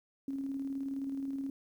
sine tone with tremolo, 273 Hz, C#4, 26 cents flat, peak -33 dBFS, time 0.28-1.5 s, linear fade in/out 2 ms, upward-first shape square, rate 19 Hz, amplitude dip 30%, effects 11-bit

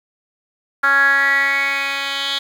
10% pulse tone with band-pass filter sweep, 277.2 Hz, C#4, in tune, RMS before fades -17 dBFS, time 0.83-2.39 s, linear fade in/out 10 ms, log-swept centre 1500 to 3300 Hz, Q 7.5, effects 7-bit

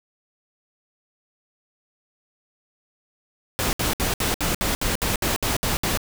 pink noise bursts, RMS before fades -23 dBFS, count 12, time 3.59-5.974 s, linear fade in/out 0 ms, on 140 ms, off 64 ms, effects none

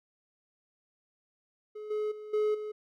triangle tone with level steps, 425 Hz, G#4, 40 cents sharp, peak -37 / -27 / -39 / -23 / -33 dBFS, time 1.75-2.72 s, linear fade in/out 10 ms, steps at 1.9 / 2.11 / 2.33 / 2.54 s, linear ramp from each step 10 ms, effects none

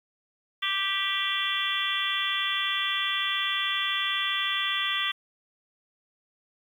harmonic tone with a mistuned harmonic, 392 Hz, G4, in tune, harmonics 3 / 4 / 5 / 6 / 7 / 8 / 9, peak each -33 / -37 / -31 / -37 / -34 / -32 / -31 dBFS, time 0.62-5.12 s, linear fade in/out 10 ms, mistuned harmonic 9, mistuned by -49 cents, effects 9-bit

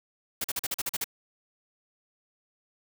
white noise bursts, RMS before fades -30 dBFS, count 9, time 0.41-1.043 s, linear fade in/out 5 ms, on 33 ms, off 42 ms, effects none

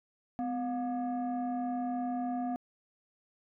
sine tone pair together, 252.4 / 714 Hz, B3 / F5, +38 / +38 cents, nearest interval octave + tritone, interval 1800 cents, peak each -31 / -33 dBFS, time 0.39-2.56 s, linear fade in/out 0 ms, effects tanh soft clip ceiling -28 dBFS

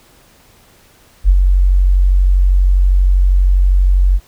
sine tone with ADSR envelope, 46.25 Hz, F#1, in tune, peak -3 dBFS, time 1.24-4.2 s, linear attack 49 ms, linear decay 53 ms, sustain -4 dB, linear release 49 ms, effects pink hiss -48 dBFS RMS until 4.27 s

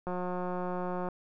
click train, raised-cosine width 1 ms, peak -22 dBFS, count 184, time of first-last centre 0.07-1.087 s, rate 180 Hz, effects none

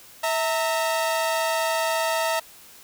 sawtooth tone pair together, 650.9 / 916 Hz, E5 / A#5, -22 / -31 cents, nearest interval tritone, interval 591 cents, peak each -20 / -22 dBFS, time 0.23-2.4 s, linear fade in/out 10 ms, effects white hiss -48 dBFS RMS until 2.83 s

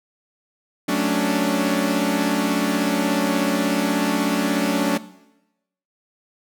sawtooth chord, D major seventh, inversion first, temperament equal, 185 / 220 / 277.2 / 293.7 Hz, F#3 / A3 / C#4 / D4, 0 / 0 / 0 / 0 cents, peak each -21 / -22 / -20 / -19 dBFS, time 0.88-4.98 s, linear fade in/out 10 ms, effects noise-tail reverb RT60 0.9 s tail -17 dB re dry

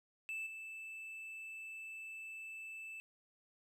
triangle tone with level steps, 2637 Hz, E7, in tune, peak -38 / -44 dBFS, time 0.29-3 s, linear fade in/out 0 ms, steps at 0.46 s, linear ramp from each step 10 ms, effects none

